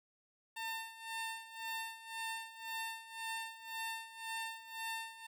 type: tone with tremolo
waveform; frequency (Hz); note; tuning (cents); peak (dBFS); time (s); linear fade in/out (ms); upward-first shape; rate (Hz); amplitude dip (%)
15% pulse; 901; A5; +41; -32; 0.56-5.27; 10; sine; 1.9; 80
effects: none